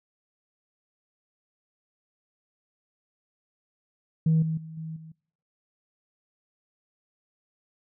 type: tone with level steps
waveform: sine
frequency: 160 Hz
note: D#3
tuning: 49 cents sharp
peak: -17 / -25 / -38 / -33 / -42 dBFS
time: 4.26-5.12 s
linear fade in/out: 5 ms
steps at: 4.42 / 4.57 / 4.77 / 4.96 s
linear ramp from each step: 5 ms
effects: noise-tail reverb RT60 0.7 s tail -26 dB re dry + tanh soft clip ceiling -15 dBFS